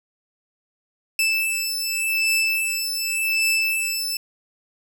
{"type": "beating tone pair", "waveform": "sawtooth", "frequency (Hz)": [2637, 2637.87], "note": ["E7", "E7"], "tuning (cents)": [0, 1], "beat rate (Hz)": 0.87, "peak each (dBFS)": -20, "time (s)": [1.19, 4.17], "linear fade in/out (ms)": 2, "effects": []}